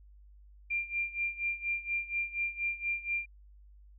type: tone with tremolo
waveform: sine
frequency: 2384 Hz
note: D7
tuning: 25 cents sharp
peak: -28 dBFS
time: 0.7-3.26 s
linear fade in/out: 10 ms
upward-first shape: sine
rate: 4.2 Hz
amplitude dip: 85%
effects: added 50 Hz sine -53 dBFS peak until 3.98 s